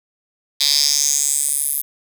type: tone with high-pass filter sweep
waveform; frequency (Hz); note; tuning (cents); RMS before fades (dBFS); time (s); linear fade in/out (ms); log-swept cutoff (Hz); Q
10% pulse; 143.4; D3; -41; -18; 0.6-1.82; 10; 4200 to 12000; 4.6
effects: none